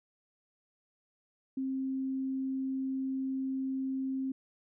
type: tone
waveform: sine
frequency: 265.3 Hz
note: C4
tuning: 24 cents sharp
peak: -31 dBFS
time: 1.57-4.32 s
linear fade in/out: 5 ms
effects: none